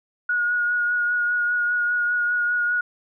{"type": "tone with vibrato", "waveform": "sine", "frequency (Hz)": 1446, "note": "F#6", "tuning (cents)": -40, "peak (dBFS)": -19, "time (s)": [0.29, 2.81], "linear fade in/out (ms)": 5, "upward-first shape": "triangle", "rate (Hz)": 5, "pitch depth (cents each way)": 22, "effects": []}